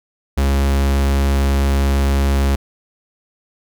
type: tone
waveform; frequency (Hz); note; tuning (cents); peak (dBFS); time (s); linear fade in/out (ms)
45% pulse; 69; C#2; -7; -13; 0.37-2.56; 10
effects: none